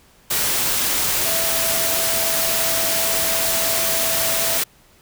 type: tone in noise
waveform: sine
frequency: 660 Hz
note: E5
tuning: 2 cents sharp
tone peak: -27 dBFS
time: 1.25-4.58 s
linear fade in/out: 10 ms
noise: white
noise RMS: -20 dBFS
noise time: 0.3-4.64 s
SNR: -10 dB
effects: pink hiss -53 dBFS RMS until 5.01 s